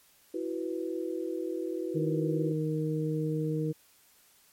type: chord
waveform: sine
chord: E suspended second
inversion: none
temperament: equal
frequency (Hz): 329.6 / 370 / 493.9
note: E4 / F#4 / B4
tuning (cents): 0 / 0 / 0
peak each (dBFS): -34 / -35 / -38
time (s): 0.34-2.52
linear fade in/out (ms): 5
type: harmonic tone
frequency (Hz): 155.56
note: D#3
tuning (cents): 0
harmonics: 1 / 2 / 3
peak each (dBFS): -30 / -33 / -34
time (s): 1.94-3.73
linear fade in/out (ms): 20
effects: white hiss -62 dBFS RMS until 4.52 s + MP3 64 kbps

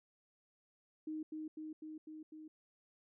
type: tone with echo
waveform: sine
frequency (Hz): 311.1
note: D#4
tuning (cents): 0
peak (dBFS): -39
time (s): 1.07-1.23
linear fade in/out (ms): 5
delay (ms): 250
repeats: 5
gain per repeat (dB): -2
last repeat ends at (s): 2.48
effects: none

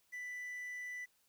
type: tone with quantisation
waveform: triangle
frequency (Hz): 1982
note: B6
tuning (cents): +6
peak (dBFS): -40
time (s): 0.12-1.06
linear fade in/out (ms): 20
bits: 11
effects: white hiss -74 dBFS RMS until 1.28 s

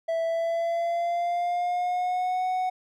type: tone with pitch glide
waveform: triangle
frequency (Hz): 659.3 to 740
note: E5 to F#5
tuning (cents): 0 to 0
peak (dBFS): -22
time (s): 0.08-2.7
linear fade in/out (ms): 10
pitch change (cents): +200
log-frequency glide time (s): 0.24-2.45
effects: none

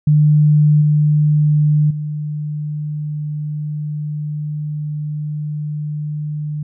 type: tone with level steps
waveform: sine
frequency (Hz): 150.1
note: D3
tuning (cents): +38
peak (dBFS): -8 / -10 / -20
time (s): 0.07-6.63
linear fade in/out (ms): 5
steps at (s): 0.81 / 1.9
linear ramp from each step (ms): 10
effects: none

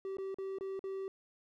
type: tone with dropouts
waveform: triangle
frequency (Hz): 386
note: G4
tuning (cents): -27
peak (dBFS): -35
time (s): 0.05-1.08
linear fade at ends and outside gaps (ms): 1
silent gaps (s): 0.17-0.184 / 0.344-0.385 / 0.585-0.609 / 0.793-0.84
effects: none

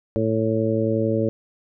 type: harmonic tone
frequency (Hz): 111.1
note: A2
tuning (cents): +17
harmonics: 1 / 2 / 3 / 4 / 5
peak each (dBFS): -25 / -25 / -25 / -25 / -25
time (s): 0.16-1.29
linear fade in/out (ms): 0
effects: none

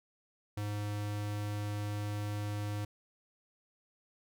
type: tone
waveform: square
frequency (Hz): 103.8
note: G#2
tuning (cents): 0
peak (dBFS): -35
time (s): 0.57-2.85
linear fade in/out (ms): 5
effects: none

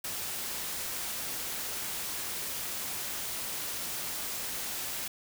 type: noise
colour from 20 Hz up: white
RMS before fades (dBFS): -36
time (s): 0.04-5.08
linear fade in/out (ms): 5
effects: none

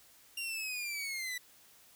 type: linear sweep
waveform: sawtooth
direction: down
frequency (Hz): 2794 to 1956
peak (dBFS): -33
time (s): 0.37-1.38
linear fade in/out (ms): 5
effects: white hiss -61 dBFS RMS until 1.95 s

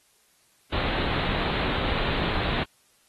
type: low-pass noise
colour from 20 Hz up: pink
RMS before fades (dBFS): -27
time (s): 0.72-2.64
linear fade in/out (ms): 10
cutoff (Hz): 4100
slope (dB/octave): 96
effects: white hiss -63 dBFS RMS until 3.08 s + AAC 32 kbps

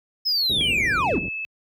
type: linear sweep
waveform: triangle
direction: down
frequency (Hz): 5240 to 118.9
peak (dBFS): -18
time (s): 0.25-1.2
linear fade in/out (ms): 20
type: low-pass noise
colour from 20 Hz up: pink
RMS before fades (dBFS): -30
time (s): 0.49-1.29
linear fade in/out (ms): 10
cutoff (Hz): 460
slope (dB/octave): 24
type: tone with pitch glide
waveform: sine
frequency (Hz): 2366 to 2610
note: D7 to E7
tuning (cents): +12 to -18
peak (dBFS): -27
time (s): 0.61-1.45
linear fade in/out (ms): 0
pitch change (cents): +170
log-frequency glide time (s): 0.97-1.07
effects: high-pass 60 Hz 12 dB/octave

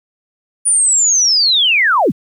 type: linear sweep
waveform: sine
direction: down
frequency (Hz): 9550 to 97.7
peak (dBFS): -9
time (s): 0.65-2.12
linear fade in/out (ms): 20
effects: 8-bit

